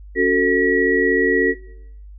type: tone cluster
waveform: sine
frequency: 278.1 / 371.1 / 447.6 / 1924 Hz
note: C#4 / F#4 / A4 / B6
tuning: +6 / +5 / +30 / -46 cents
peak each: -21 / -18 / -18 / -18 dBFS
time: 0.15-1.55 s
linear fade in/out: 50 ms
effects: noise-tail reverb RT60 0.7 s tail -18 dB re dry + added 50 Hz sine -36 dBFS peak until 2.18 s